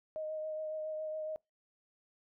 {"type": "tone with vibrato", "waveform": "sine", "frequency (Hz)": 622.3, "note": "D#5", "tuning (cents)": 0, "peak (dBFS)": -36, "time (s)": [0.16, 1.36], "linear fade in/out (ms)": 0, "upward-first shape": "triangle", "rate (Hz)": 7.2, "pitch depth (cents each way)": 19, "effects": ["noise-tail reverb RT60 0.2 s tail -26 dB re dry"]}